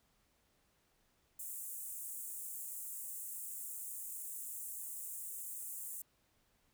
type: high-pass noise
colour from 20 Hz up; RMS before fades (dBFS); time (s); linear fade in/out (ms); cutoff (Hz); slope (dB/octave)
pink; -45; 1.39-6.02; 5; 7600; 48
effects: pink hiss -75 dBFS RMS until 6.73 s